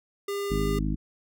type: tone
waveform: square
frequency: 402 Hz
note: G4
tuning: 44 cents sharp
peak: -29 dBFS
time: 0.28-0.79 s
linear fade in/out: 5 ms
type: harmonic tone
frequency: 51.91 Hz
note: G#1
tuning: in tune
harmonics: 1 / 2 / 3 / 4 / 5 / 6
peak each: -28 / -37 / -31 / -33 / -33 / -35 dBFS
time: 0.5-0.96 s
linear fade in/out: 20 ms
effects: none